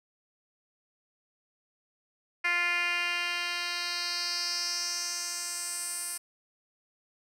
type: tone with band-pass filter sweep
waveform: 10% pulse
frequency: 349.2 Hz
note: F4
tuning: in tune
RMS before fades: -32 dBFS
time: 2.44-6.18 s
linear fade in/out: 10 ms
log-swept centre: 2200 to 9700 Hz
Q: 3.2
effects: none